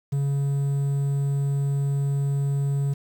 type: tone with quantisation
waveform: triangle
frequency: 140 Hz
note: C#3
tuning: 18 cents sharp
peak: -19 dBFS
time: 0.12-2.94 s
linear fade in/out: 10 ms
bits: 8
effects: none